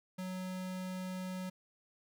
square tone, 185 Hz, F#3, in tune, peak -39 dBFS, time 0.18-1.5 s, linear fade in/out 10 ms, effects none

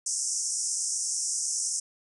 pink band-pass noise, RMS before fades -30 dBFS, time 0.06-1.8 s, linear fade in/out 5 ms, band 5400 to 9500 Hz, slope 96 dB/octave, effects none

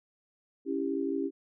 sine chord, C# diminished, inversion none, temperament equal with one note detuned, 277.2 / 329.6 / 395.6 Hz, C#4 / E4 / G4, 0 / 0 / +16 cents, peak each -32 / -34 / -33 dBFS, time 0.65-1.31 s, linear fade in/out 50 ms, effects none

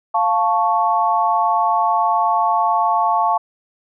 sine chord, F augmented, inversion none, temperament equal, 698.5 / 880 / 1108.7 Hz, F5 / A5 / C#6, 0 / 0 / 0 cents, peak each -19 / -17 / -19 dBFS, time 0.14-3.38 s, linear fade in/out 10 ms, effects none

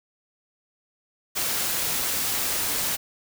white noise, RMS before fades -26 dBFS, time 1.35-2.97 s, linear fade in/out 20 ms, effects none

